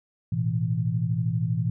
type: chord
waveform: sine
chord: A suspended second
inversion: none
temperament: equal with one note detuned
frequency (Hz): 110.96 / 123.47 / 164.81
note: A2 / B2 / E3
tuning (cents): +15 / 0 / 0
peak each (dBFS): -27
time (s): 0.32-1.7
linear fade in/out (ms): 5
effects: none